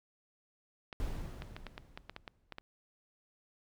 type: clicks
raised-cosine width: 0.3 ms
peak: -27 dBFS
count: 11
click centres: 0.928 / 1.421 / 1.565 / 1.667 / 1.779 / 1.975 / 2.096 / 2.164 / 2.278 / 2.523 / 2.584 s
type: noise with exponential decay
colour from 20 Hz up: brown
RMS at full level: -36 dBFS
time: 1-2.61 s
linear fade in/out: 0 ms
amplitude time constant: 350 ms
effects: none